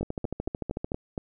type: two click trains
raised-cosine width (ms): 2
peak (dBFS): -17 / -17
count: 6 / 13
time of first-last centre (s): 0.01-1.178 / 0.03-0.919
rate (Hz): 4.28 / 13.5
effects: none